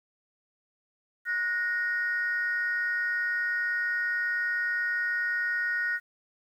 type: tone pair together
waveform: sine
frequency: 1459.1 / 1864.7 Hz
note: F#6 / A#6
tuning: -25 / 0 cents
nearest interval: major third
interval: 425 cents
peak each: -28 dBFS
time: 1.25-6 s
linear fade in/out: 50 ms
effects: tanh soft clip ceiling -19 dBFS + 10-bit